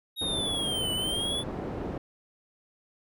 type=linear two-way sweep; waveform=square; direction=down then up; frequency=3785 to 2960 to 3469 Hz; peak=-29 dBFS; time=0.16-1.44 s; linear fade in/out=50 ms; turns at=0.92 s
type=low-pass noise; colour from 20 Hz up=white; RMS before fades=-35 dBFS; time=0.21-1.98 s; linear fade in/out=5 ms; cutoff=480 Hz; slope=12 dB/octave
effects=none